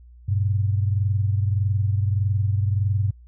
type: tone pair together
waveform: sine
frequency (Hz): 98.1 / 119.75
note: G2 / A#2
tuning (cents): +2 / +47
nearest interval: minor third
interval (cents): 345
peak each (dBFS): -19 / -26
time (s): 0.28-3.11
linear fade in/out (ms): 10
effects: added 60 Hz sine -44 dBFS peak until 3.27 s